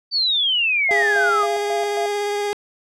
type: exponential sweep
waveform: sine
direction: down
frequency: 4627 to 1179 Hz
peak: -16 dBFS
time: 0.11-1.47 s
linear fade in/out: 50 ms
type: tone with tremolo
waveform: sine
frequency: 688 Hz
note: F5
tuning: 26 cents flat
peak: -22 dBFS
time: 0.89-2.06 s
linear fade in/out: 2 ms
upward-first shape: square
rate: 3.7 Hz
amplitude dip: 75%
type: tone with vibrato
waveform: 30% pulse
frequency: 410.5 Hz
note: G#4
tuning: 20 cents flat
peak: -18 dBFS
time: 0.91-2.53 s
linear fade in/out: 0 ms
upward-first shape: triangle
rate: 17 Hz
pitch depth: 15 cents each way
effects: low-pass 9000 Hz 12 dB/octave